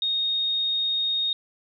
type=tone; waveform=sine; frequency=3716 Hz; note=A#7; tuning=6 cents flat; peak=-22 dBFS; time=0.02-1.33 s; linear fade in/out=2 ms; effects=none